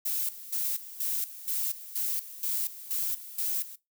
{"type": "noise with tremolo", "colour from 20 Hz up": "violet", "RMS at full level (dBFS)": -30, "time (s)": [0.05, 3.76], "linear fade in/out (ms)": 10, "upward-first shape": "square", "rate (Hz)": 2.1, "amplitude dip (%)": 80, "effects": ["noise-tail reverb RT60 0.2 s tail -19 dB re dry"]}